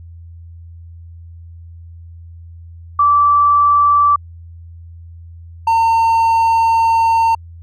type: tone pair in turn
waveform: sine / triangle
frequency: 1162 / 909.3 Hz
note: D6 / A#5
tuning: -19 / -43 cents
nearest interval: major third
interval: 424 cents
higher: first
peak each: -8 dBFS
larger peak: neither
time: 2.99-4.16 / 5.67-7.35 s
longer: second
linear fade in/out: 5 ms
effects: added 84 Hz sine -33 dBFS peak until 7.62 s